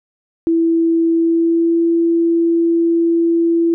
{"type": "tone with pitch glide", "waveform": "sine", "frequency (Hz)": [330.8, 335.2], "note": ["E4", "E4"], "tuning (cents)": [6, 29], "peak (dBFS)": -11, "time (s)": [0.47, 3.74], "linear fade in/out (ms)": 0, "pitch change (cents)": 23, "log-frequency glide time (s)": [1.13, 1.81], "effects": []}